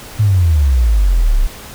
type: exponential sweep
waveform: sine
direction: down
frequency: 110 to 31.59 Hz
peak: -8 dBFS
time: 0.19-1.47 s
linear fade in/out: 10 ms
effects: pink hiss -33 dBFS RMS until 1.74 s